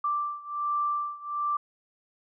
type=beating tone pair; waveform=sine; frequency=1174.7 / 1176 Hz; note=D6 / D6; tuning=0 / +2 cents; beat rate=1.3 Hz; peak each=-29 / -31 dBFS; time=0.04-1.57 s; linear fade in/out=5 ms; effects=none